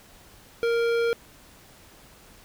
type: tone with hard clipping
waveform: triangle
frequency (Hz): 466.2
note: A#4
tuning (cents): 0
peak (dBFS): -23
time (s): 0.63-1.13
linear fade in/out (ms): 0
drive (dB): 18
effects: pink hiss -52 dBFS RMS until 2.44 s